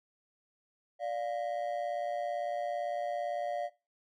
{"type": "ring-modulated tone", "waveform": "triangle", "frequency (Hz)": 645, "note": "E5", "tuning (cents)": -38, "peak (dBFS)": -27, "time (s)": [0.99, 3.7], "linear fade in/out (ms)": 50, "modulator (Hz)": 58.9, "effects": ["noise-tail reverb RT60 0.3 s tail -21 dB re dry"]}